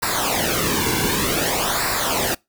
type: noise with flanger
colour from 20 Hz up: pink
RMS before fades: -21 dBFS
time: 0.02-2.35 s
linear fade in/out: 10 ms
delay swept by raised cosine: 0.31 to 1.61 ms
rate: 0.54 Hz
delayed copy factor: -0.75
effects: noise-tail reverb RT60 0.2 s tail -24 dB re dry